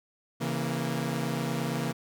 sawtooth chord, A# diminished, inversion first, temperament equal with one note detuned, 136.05 / 164.81 / 233.1 Hz, C#3 / E3 / A#3, -32 / 0 / 0 cents, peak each -29 dBFS, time 0.4-1.93 s, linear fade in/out 20 ms, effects none

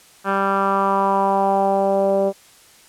10% pulse tone with low-pass filter sweep, 196 Hz, G3, in tune, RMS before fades -18 dBFS, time 0.24-2.33 s, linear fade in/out 50 ms, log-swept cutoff 1600 to 530 Hz, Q 3.4, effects white hiss -49 dBFS RMS until 2.88 s + low-pass 11000 Hz 12 dB/octave

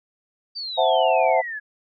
sine exponential sweep, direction down, 4699 to 1661.2 Hz, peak -28 dBFS, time 0.55-1.6 s, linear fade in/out 20 ms
sine chord, F# half-diminished seventh, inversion second, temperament equal, 523.3 / 659.3 / 740 / 880 Hz, C5 / E5 / F#5 / A5, 0 / 0 / 0 / 0 cents, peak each -22 / -20 / -21 / -23 dBFS, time 0.77-1.42 s, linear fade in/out 20 ms
effects none

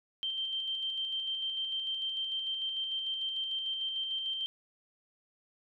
sine tone with tremolo, 3136 Hz, G7, in tune, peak -31 dBFS, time 0.23-4.46 s, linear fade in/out 0 ms, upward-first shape square, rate 6.7 Hz, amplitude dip 30%, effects none

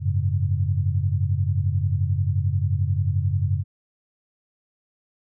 sine chord, F# suspended second, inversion none, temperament equal, 92.5 / 103.83 / 138.59 Hz, F#2 / G#2 / C#3, 0 / 0 / 0 cents, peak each -22 / -24 / -26 dBFS, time 0-3.64 s, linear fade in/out 50 ms, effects none

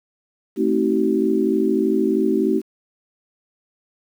sine chord, A diminished seventh, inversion none, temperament just, 220 / 264 / 316.8 / 380.2 Hz, A3 / C4 / Eb4 / Gb4, 0 / +16 / +31 / +47 cents, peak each -22 / -23 / -21 / -20 dBFS, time 0.56-2.62 s, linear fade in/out 50 ms, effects 8-bit

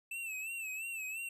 square tone with vibrato, 2637 Hz, E7, in tune, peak -39 dBFS, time 0.11-1.29 s, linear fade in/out 5 ms, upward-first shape sine, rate 2.9 Hz, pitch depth 78 cents each way, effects resampled to 32000 Hz

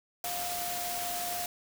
sine tone in noise, 706 Hz, F5, 19 cents sharp, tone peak -36 dBFS, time 0.24-1.46 s, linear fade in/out 2 ms, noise white, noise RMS -36 dBFS, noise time 0.24-1.46 s, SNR -3 dB, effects none

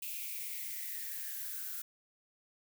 violet noise with high-pass filter sweep, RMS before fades -41 dBFS, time 0.02-1.82 s, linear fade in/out 5 ms, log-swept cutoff 2600 to 1400 Hz, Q 7.4, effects none

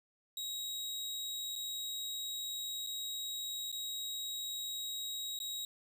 sawtooth tone with dropouts, 3811 Hz, A#7, 38 cents sharp, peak -35 dBFS, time 0.37-5.65 s, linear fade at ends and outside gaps 2 ms, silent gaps 1.555-1.56 / 2.865-2.87 / 3.717-3.726 / 5.39-5.401 s, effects none

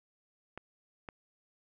clicks, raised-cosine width 0.5 ms, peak -27 dBFS, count 2, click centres 0.576 / 1.088 s, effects none

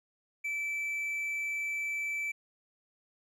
triangle tone, 2319 Hz, D7, 22 cents flat, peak -30 dBFS, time 0.44-2.32 s, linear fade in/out 10 ms, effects 12-bit

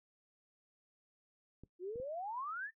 clicks, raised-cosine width 3 ms, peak -39 dBFS, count 3, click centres 1.636 / 1.958 / 2 s
sine exponential sweep, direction up, 342.9 to 1834 Hz, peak -39 dBFS, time 1.79-2.71 s, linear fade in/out 50 ms
effects noise-tail reverb RT60 0.1 s tail -17 dB re dry

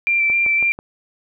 sine tone with vibrato, 2355 Hz, D7, 4 cents sharp, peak -14 dBFS, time 0.07-0.72 s, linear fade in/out 0 ms, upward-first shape square, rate 3.9 Hz, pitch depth 15 cents each way
click train, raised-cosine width 1 ms, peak -19 dBFS, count 4, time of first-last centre 0.3-0.789 s, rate 6.13 Hz
effects none

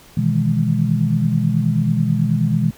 sine chord, E major seventh, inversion second, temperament equal, 123.47 / 155.56 / 164.81 / 207.7 Hz, B2 / D#3 / E3 / G#3, 0 / 0 / 0 / 0 cents, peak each -20 dBFS, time 0.17-2.71 s, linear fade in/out 5 ms, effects pink hiss -46 dBFS RMS until 2.77 s

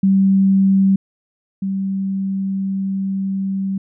sine tone pair in turn, 193.6 / 193.6 Hz, G3 / G3, -21 / -21 cents, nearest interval unison, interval 0 cents, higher neither, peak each -10 / -18 dBFS, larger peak first, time 0.03-0.96 / 1.62-3.78 s, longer second, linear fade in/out 5 ms, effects none

